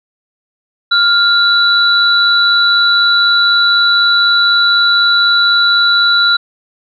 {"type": "tone pair together", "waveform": "sine", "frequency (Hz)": [1400, 3952], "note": ["F6", "B7"], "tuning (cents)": [4, 0], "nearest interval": "octave + tritone", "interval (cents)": 1796, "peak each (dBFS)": -10, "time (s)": [0.91, 6.37], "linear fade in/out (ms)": 10, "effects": []}